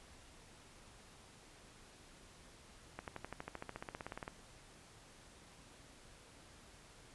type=accelerating click train; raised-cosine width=0.5 ms; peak=-28 dBFS; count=20; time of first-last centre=2.99-4.279 s; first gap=88 ms; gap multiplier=0.97; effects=pink hiss -60 dBFS RMS until 7.14 s + resampled to 24000 Hz